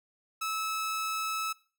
sawtooth tone, 1301 Hz, E6, 23 cents flat, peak -27 dBFS, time 0.41-1.53 s, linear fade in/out 10 ms, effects noise-tail reverb RT60 0.4 s tail -21 dB re dry

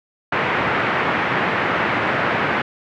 white band-pass noise, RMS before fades -20 dBFS, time 0.32-2.62 s, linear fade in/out 5 ms, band 100 to 2100 Hz, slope 24 dB/octave, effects none

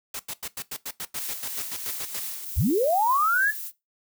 white noise bursts, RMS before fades -33 dBFS, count 15, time 0.14-2.196 s, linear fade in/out 5 ms, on 54 ms, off 89 ms
blue noise with tremolo, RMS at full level -32 dBFS, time 1.16-2.45 s, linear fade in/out 5 ms, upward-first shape triangle, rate 3 Hz, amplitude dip 50%
violet noise, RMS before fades -35 dBFS, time 2.42-3.72 s, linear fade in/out 50 ms
sine linear sweep, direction up, 38.89 to 1748 Hz, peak -19 dBFS, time 2.56-3.52 s, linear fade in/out 20 ms
effects noise-tail reverb RT60 0.2 s tail -18 dB re dry

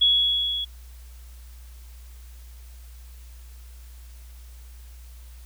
sine tone with level ramp, 3358 Hz, G#7, 18 cents sharp, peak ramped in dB -14 to -26 dBFS, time 0.01-0.65 s, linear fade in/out 10 ms, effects added 60 Hz sine -41 dBFS peak until 5.45 s + white hiss -55 dBFS RMS until 5.45 s

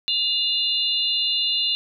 sine tone cluster, 2832 / 3560 / 4059 Hz, F7 / A7 / B7, +23 / +20 / +47 cents, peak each -24 dBFS, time 0.08-1.75 s, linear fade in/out 0 ms, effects none

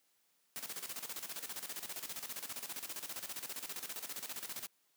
white noise with tremolo, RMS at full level -42 dBFS, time 0.56-4.67 s, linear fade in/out 0 ms, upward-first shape square, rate 15 Hz, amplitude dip 70%, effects white hiss -75 dBFS RMS until 4.96 s + high-pass 150 Hz 12 dB/octave

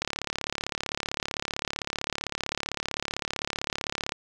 click train, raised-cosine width 0.2 ms, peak -11 dBFS, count 147, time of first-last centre 0.02-4.121 s, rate 35.6 Hz, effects none

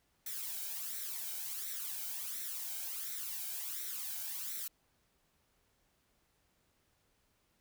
blue noise with flanger, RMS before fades -41 dBFS, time 0.26-4.68 s, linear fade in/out 5 ms, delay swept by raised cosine 0.51 to 1.33 ms, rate 1.4 Hz, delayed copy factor +0.65, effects pink hiss -75 dBFS RMS until 7.6 s

